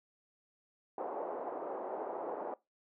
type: band-pass noise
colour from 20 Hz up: pink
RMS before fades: -40 dBFS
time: 0.98-2.54 s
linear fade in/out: 2 ms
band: 390 to 900 Hz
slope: 24 dB/octave
effects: noise-tail reverb RT60 0.2 s tail -20 dB re dry